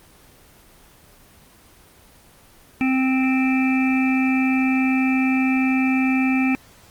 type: harmonic tone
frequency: 261.6 Hz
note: C4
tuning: in tune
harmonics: 1 / 3 / 5 / 7 / 9 / 10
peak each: -17 / -29 / -35 / -35 / -26 / -30 dBFS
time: 2.81-6.55 s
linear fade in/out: 0 ms
effects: pink hiss -50 dBFS RMS until 6.9 s + Opus 24 kbps